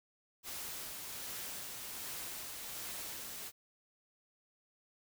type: noise with tremolo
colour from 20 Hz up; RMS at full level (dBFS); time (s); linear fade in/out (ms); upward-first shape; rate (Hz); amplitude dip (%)
white; -43; 0.43-3.52; 50; sine; 1.3; 25
effects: none